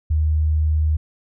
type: tone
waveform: sine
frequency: 77.3 Hz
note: D#2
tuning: 11 cents flat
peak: -15 dBFS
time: 0.1-0.97 s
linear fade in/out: 10 ms
effects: none